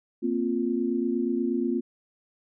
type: chord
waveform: sine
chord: Bb suspended second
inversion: none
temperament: equal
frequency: 233.1 / 261.6 / 349.2 Hz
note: Bb3 / C4 / F4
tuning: 0 / 0 / 0 cents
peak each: -28 dBFS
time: 0.22-1.81 s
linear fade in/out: 20 ms
effects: none